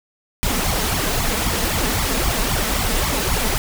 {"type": "noise with flanger", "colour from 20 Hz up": "pink", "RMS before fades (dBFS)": -20, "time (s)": [0.43, 3.58], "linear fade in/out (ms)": 0, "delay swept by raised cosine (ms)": [0.89, 4.69], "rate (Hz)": 3.8, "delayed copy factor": 1, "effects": []}